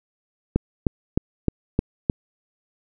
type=click train; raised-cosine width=3 ms; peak=-5 dBFS; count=6; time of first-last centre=0.56-2.098 s; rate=3.25 Hz; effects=none